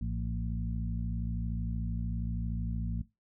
harmonic tone with a mistuned harmonic, 57 Hz, A#1, 38 cents flat, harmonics 1 / 2 / 3 / 4, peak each -34 / -37 / -39 / -40 dBFS, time 0.01-3.02 s, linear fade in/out 5 ms, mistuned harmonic 2, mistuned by -62 cents, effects noise-tail reverb RT60 0.2 s tail -17 dB re dry

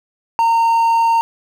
triangle tone with quantisation, 918 Hz, A#5, 27 cents flat, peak -9 dBFS, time 0.39-1.21 s, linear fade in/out 0 ms, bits 6, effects none

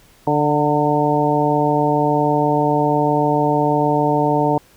harmonic tone with a mistuned harmonic, 147.8 Hz, D3, 11 cents sharp, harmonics 1 / 2 / 3 / 4 / 5 / 6, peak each -22 / -20 / -21 / -22 / -21 / -20 dBFS, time 0.27-4.58 s, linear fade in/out 2 ms, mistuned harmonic 6, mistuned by +36 cents, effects pink hiss -51 dBFS RMS until 4.76 s

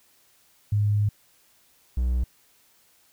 sine / triangle tone pair in turn, 103.83 / 61.74 Hz, G#2 / B1, 0 / 0 cents, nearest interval major sixth, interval 900 cents, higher first, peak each -19 dBFS, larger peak neither, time 0.72-1.09 / 1.97-2.24 s, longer first, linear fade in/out 5 ms, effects white hiss -61 dBFS RMS until 3.12 s

